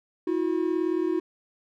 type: tone pair together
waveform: triangle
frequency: 323.5 / 361.9 Hz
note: E4 / F#4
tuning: -32 / -38 cents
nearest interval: major second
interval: 194 cents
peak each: -24 dBFS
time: 0.27-1.2 s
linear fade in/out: 5 ms
effects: none